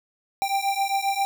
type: beating tone pair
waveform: square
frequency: 784 / 791.5 Hz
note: G5 / G5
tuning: 0 / +17 cents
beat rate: 7.5 Hz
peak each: -26 / -26 dBFS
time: 0.42-1.25 s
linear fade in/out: 0 ms
effects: none